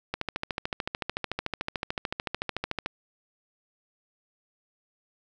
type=click train; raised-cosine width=0.3 ms; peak=-13 dBFS; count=38; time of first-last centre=0.14-2.861 s; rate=13.6 Hz; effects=none